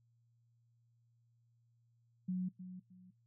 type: tone with echo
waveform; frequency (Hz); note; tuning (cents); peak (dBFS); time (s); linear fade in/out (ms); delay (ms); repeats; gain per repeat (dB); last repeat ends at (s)
sine; 183.2; F#3; -17; -34; 2.28-2.49; 10; 310; 2; -11; 3.11
effects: noise-tail reverb RT60 0.2 s tail -24 dB re dry + added 117 Hz sine -70 dBFS peak until 3.26 s